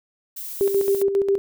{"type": "noise", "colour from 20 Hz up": "violet", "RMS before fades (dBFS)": -33, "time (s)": [0.36, 1.03], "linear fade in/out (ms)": 10}
{"type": "tone with tremolo", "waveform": "sine", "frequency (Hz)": 395.4, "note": "G4", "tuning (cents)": 15, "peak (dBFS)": -15, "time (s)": [0.61, 1.38], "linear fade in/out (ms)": 0, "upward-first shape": "square", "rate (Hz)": 7.4, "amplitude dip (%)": 55}
{"effects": []}